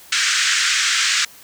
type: band-pass noise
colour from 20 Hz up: pink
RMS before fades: -18 dBFS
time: 0.12-1.25 s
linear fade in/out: 5 ms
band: 1400 to 7900 Hz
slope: 48 dB/octave
effects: white hiss -44 dBFS RMS until 1.43 s